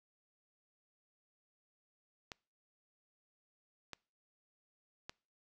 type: clicks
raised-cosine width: 0.2 ms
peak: -26 dBFS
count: 3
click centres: 2.318 / 3.933 / 5.095 s
effects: noise-tail reverb RT60 0.4 s tail -26 dB re dry